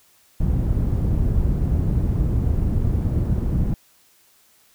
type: low-pass noise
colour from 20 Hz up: white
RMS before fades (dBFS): -20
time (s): 0.4-3.74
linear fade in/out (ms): 2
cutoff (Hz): 110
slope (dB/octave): 12
effects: white hiss -57 dBFS RMS until 4.74 s